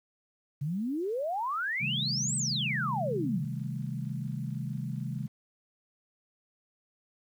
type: exponential two-way sweep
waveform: sine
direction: up then down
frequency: 134.9 to 8350 to 134.9 Hz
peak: -29 dBFS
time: 0.61-3.45 s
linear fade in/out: 10 ms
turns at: 2.36 s
type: chord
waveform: sine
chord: A half-diminished seventh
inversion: first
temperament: just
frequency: 132 / 158.4 / 198 / 220 Hz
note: C3 / Eb3 / G3 / A3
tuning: +16 / +31 / +18 / 0 cents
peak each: -35 / -37 / -40 / -41 dBFS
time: 1.8-5.28 s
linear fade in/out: 20 ms
effects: 10-bit